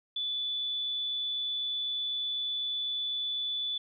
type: tone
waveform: sine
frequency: 3472 Hz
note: A7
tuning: 24 cents flat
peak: -30 dBFS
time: 0.16-3.78 s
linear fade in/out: 5 ms
effects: none